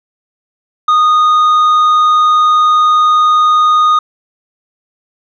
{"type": "tone with tanh clipping", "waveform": "triangle", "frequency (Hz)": 1235, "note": "D#6", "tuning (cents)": -13, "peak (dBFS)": -7, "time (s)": [0.88, 3.99], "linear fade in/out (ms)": 5, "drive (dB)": 9, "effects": []}